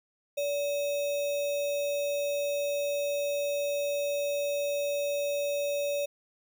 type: tone with sample-and-hold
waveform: sine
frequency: 574 Hz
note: D5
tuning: 40 cents flat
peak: -27 dBFS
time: 0.37-6.06 s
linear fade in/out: 10 ms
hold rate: 3150 Hz
effects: none